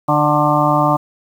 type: harmonic tone with a mistuned harmonic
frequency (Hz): 148.5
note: D3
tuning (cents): +20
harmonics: 1 / 2 / 4 / 5 / 6 / 7 / 8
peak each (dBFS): -19 / -19 / -19 / -19 / -19 / -19 / -19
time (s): 0.08-0.97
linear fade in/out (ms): 10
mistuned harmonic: 7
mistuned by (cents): +31
effects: 7-bit

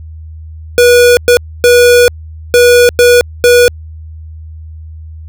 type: tone bursts at uneven times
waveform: square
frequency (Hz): 485.6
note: B4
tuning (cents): -29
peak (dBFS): -3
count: 6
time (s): 0.78-1.17 / 1.28-1.37 / 1.64-2.08 / 2.54-2.89 / 2.99-3.21 / 3.44-3.68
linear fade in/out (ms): 0
effects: added 79 Hz sine -25 dBFS peak until 5.28 s

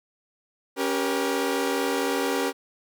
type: chord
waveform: sawtooth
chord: G diminished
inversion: second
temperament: equal with one note detuned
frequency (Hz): 277.2 / 392 / 476.2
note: Db4 / G4 / Bb4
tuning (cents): 0 / 0 / +37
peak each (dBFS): -24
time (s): 0.76-2.53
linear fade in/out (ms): 50
effects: none

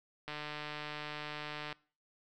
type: click train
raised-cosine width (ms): 0.3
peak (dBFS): -25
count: 218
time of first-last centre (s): 0.28-1.727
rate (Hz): 150
effects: noise-tail reverb RT60 0.4 s tail -22 dB re dry

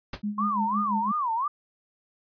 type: noise with exponential decay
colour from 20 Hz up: pink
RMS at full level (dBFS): -28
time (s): 0.13-0.22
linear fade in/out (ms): 5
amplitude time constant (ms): 19
type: tone with tremolo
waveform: sine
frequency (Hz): 207.7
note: G#3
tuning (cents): 0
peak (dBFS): -25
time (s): 0.23-1.12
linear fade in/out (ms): 10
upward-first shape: sine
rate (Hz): 5.9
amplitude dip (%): 75
type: tone with vibrato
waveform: sine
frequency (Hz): 1046.5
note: C6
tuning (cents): 0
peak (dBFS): -24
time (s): 0.38-1.48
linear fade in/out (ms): 5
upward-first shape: sine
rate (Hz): 2.9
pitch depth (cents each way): 280
effects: resampled to 11025 Hz

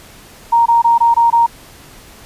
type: tone bursts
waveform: sine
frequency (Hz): 932.3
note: A#5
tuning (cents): 0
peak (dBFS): -7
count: 6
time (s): 0.52-1.465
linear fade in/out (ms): 10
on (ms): 140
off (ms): 21
effects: pink hiss -40 dBFS RMS until 2.25 s + resampled to 32000 Hz

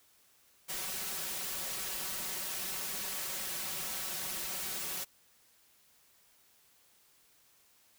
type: noise with comb filter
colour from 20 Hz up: white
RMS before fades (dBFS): -38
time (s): 0.68-5.05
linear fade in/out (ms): 20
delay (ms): 5.3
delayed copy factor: +1
effects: white hiss -66 dBFS RMS until 7.98 s

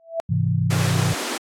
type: tone with exponential growth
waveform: sine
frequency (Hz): 661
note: E5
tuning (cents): +5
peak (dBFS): -18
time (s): 0-0.2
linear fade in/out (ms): 0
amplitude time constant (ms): 43
type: chord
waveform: sine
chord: Ab augmented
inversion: none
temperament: equal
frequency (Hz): 103.83 / 130.81 / 164.81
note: Ab2 / C3 / E3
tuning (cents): 0 / 0 / 0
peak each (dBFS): -22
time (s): 0.29-1.14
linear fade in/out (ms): 10
type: high-pass noise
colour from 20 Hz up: pink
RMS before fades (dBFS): -27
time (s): 0.7-1.38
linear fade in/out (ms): 10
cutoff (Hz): 230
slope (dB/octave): 48
effects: low-pass 10000 Hz 12 dB/octave + AAC 64 kbps

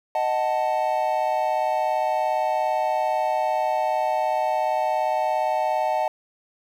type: chord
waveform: triangle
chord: D# diminished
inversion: none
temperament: equal with one note detuned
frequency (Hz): 622.3 / 742.6 / 880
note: D#5 / F#5 / A5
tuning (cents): 0 / +6 / 0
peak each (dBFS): -23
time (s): 0.15-6.08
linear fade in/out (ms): 2
effects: 9-bit

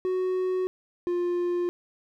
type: tone pair in turn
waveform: triangle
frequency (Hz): 370 / 351.9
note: F#4 / F4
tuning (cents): 0 / +13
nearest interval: minor second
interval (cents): 87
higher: first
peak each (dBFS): -22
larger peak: neither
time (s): 0.05-0.67 / 1.07-1.69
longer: neither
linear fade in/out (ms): 0
effects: none

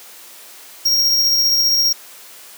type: tone with tremolo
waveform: square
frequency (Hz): 5588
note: F8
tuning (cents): 0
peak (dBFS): -12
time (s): 0.85-1.93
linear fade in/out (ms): 10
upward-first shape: sine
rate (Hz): 15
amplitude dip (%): 25
effects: white hiss -40 dBFS RMS until 2.57 s + high-pass 300 Hz 12 dB/octave

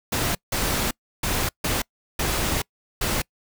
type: noise bursts at uneven times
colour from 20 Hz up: pink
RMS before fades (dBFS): -24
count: 6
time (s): 0.12-0.35 / 0.52-0.91 / 1.23-1.49 / 1.64-1.82 / 2.19-2.62 / 3.01-3.22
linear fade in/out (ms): 5
effects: noise-tail reverb RT60 0.1 s tail -26 dB re dry

